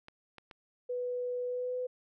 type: clicks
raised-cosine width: 0.3 ms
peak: -32 dBFS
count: 3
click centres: 0.084 / 0.383 / 0.512 s
type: tone with pitch glide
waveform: sine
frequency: 493.9 to 501.7 Hz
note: B4 to B4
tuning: 0 to +27 cents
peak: -32 dBFS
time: 0.89-1.87 s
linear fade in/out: 10 ms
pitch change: +27 cents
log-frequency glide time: 1.46-1.76 s
effects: none